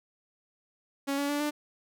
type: tone with pitch steps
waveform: sawtooth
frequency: 277.8 / 284 / 290.3 / 296.7 Hz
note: C#4 / C#4 / D4 / D4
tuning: +4 / +42 / -20 / +18 cents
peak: -24 dBFS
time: 1.07-1.51 s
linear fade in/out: 20 ms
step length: 110 ms
effects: none